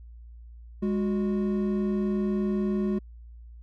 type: tone pair together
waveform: triangle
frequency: 205.8 / 365.8 Hz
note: G#3 / F#4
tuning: -16 / -20 cents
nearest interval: minor seventh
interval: 996 cents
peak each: -23 / -28 dBFS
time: 0.82-2.99 s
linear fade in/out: 10 ms
effects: added 58 Hz sine -43 dBFS peak until 3.62 s